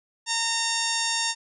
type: harmonic tone with a mistuned harmonic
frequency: 917 Hz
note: A#5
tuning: 29 cents flat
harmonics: 1 / 2 / 3 / 4 / 5 / 6 / 7 / 8 / 10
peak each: -32 / -32 / -34 / -31 / -34 / -30 / -33 / -33 / -35 dBFS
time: 0.26-1.35 s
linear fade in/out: 50 ms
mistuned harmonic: 7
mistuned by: +34 cents
effects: none